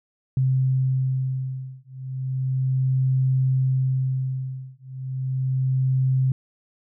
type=beating tone pair; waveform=sine; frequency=130.81 / 131.15 Hz; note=C3 / C3; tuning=0 / +4 cents; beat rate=0.34 Hz; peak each=-23 dBFS; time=0.37-6.32 s; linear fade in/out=2 ms; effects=none